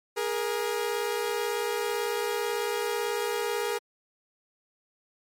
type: tone pair together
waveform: sawtooth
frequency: 413.4 / 471.5 Hz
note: G#4 / A#4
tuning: -8 / +20 cents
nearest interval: major second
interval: 228 cents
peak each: -26 / -26 dBFS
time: 0.16-3.79 s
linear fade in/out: 20 ms
effects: MP3 64 kbps